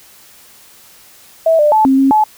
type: tone with pitch steps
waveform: sine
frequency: 651 / 596 / 868 / 267 / 270.6 / 858 Hz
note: E5 / D5 / A5 / C4 / C#4 / A5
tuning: -22 / +25 / -24 / +35 / -42 / -44 cents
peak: -7 dBFS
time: 1.46-2.24 s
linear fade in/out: 5 ms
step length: 130 ms
effects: white hiss -43 dBFS RMS until 2.37 s